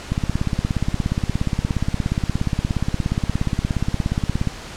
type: click train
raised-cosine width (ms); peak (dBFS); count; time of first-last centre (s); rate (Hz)
5; -7; 75; 0.12-4.473; 17
effects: pink hiss -35 dBFS RMS until 4.76 s + low-pass 7000 Hz 12 dB/octave